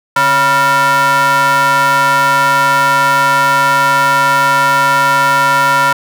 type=ring-modulated tone; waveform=square; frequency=207.2 Hz; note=G#3; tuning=4 cents flat; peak=-6 dBFS; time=0.16-5.93 s; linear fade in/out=5 ms; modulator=1180 Hz; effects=none